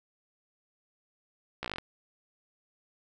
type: slowing click train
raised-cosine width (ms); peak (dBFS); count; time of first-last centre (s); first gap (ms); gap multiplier
0.3; -18; 9; 1.63-1.784; 15; 1.07
effects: none